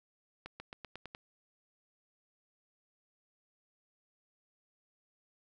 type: accelerating click train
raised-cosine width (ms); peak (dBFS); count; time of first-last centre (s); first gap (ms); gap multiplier
0.3; -28; 7; 0.46-1.149; 140; 0.92
effects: none